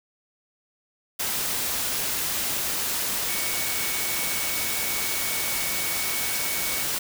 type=tone in noise; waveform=sine; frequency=2236 Hz; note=C#7; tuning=14 cents sharp; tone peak=-34 dBFS; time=3.28-6.84 s; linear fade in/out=10 ms; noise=white; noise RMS=-27 dBFS; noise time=1.19-6.99 s; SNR=-10 dB; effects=none